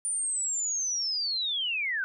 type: linear sweep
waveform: sine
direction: down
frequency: 9300 to 1467 Hz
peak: -27 dBFS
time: 0.05-2.04 s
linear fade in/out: 0 ms
effects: none